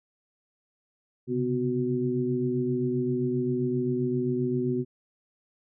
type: tone cluster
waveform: sine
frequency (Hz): 129.9 / 137.5 / 250.2 / 370.2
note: C3 / C#3 / B3 / F#4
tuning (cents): -12 / -14 / +23 / +1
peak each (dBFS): -32 / -35 / -28 / -28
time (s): 1.27-4.85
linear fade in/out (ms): 50
effects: none